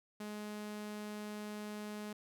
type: tone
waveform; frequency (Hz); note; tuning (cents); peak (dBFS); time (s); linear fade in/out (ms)
sawtooth; 210; G#3; +19; -38; 0.2-2.13; 5
effects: none